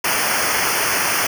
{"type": "noise with comb filter", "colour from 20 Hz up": "pink", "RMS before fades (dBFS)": -19, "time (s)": [0.04, 1.27], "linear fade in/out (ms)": 5, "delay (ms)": 0.26, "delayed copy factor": -1, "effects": []}